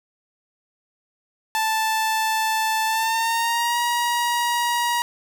sawtooth tone with pitch glide, 880 to 954.1 Hz, A5 to A#5, 0 to +40 cents, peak -16 dBFS, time 1.55-5.02 s, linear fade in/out 0 ms, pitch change +140 cents, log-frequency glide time 2.86-3.78 s, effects none

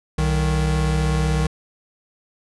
square tone pair together, 63.87 / 155.56 Hz, C2 / D#3, -41 / 0 cents, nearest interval octave + minor third, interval 1541 cents, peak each -21 dBFS, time 0.18-1.47 s, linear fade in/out 5 ms, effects resampled to 24000 Hz

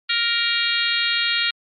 harmonic tone, 468 Hz, A#4, 7 cents sharp, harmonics 3 / 4 / 5 / 6 / 7 / 8 / 9, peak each -26 / -26 / -26 / -26 / -26 / -26 / -26 dBFS, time 0.09-1.51 s, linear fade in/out 10 ms, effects MP3 32 kbps

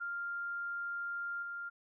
sine tone with level steps, 1396.9 Hz, F6, in tune, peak -36 / -39 dBFS, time 0-1.7 s, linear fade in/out 20 ms, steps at 1.42 s, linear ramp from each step 10 ms, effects none

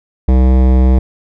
sine tone with hard clipping, 64.1 Hz, C2, 35 cents flat, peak -8 dBFS, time 0.28-0.99 s, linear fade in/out 5 ms, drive 17 dB, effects none

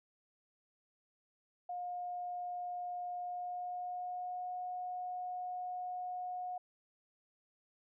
sine tone with pitch glide, 714 to 725.6 Hz, F5 to F#5, +38 to -34 cents, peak -38 dBFS, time 1.69-6.58 s, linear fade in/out 5 ms, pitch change +28 cents, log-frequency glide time 3.18-4.53 s, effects none

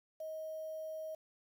sine tone with quantisation, 630 Hz, D#5, 21 cents sharp, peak -40 dBFS, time 0.2-1.15 s, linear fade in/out 5 ms, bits 10, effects none

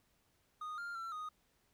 triangle tone with pitch steps, 1236 / 1399 / 1348 / 1242 Hz, D#6 / F6 / E6 / D#6, -12 / +3 / +38 / -3 cents, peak -39 dBFS, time 0.61-1.29 s, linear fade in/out 5 ms, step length 170 ms, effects pink hiss -75 dBFS RMS until 1.73 s

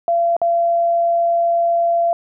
sine tone with dropouts, 682 Hz, F5, 41 cents flat, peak -13 dBFS, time 0.08-2.13 s, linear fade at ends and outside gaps 1 ms, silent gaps 0.366-0.416 s, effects none

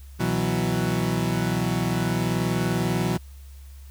30% pulse chord, B suspended fourth, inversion none, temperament equal, 123.47 / 164.81 / 185 Hz, B2 / E3 / F#3, 0 / 0 / 0 cents, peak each -24 dBFS, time 0.19-3.18 s, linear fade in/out 20 ms, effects added 68 Hz sine -40 dBFS peak until 3.9 s + white hiss -56 dBFS RMS until 3.9 s

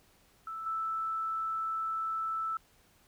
sine tone with level steps, 1318.5 Hz, E6, in tune, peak -37 / -31 dBFS, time 0.47-2.57 s, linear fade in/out 2 ms, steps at 0.66 s, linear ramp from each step 5 ms, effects pink hiss -65 dBFS RMS until 3.07 s

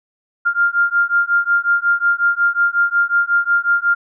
sine beating tone pair, 1396.9 / 1402.4 Hz, F6 / F6, 0 / +7 cents, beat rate 5.5 Hz, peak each -16 dBFS, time 0.45-3.95 s, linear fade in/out 20 ms, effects none

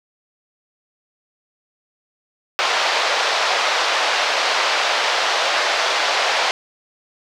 pink band-pass noise, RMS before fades -19 dBFS, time 2.59-6.51 s, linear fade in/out 0 ms, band 570 to 5200 Hz, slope 24 dB/octave, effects none

